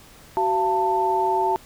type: tone cluster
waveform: sine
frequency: 378.1 / 684 / 889 Hz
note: F#4 / F5 / A5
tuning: +38 / -36 / +18 cents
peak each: -24 / -27 / -20 dBFS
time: 0.37-1.56 s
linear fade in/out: 0 ms
effects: pink hiss -48 dBFS RMS until 1.65 s